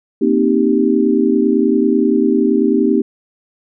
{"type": "chord", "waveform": "sine", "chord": "C minor seventh", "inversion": "third", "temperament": "equal with one note detuned", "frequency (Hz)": [233.1, 263.4, 311.1, 392], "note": ["Bb3", "C4", "Eb4", "G4"], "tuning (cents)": [0, 12, 0, 0], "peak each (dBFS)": -16, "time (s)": [0.21, 3.02], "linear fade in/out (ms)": 10, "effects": []}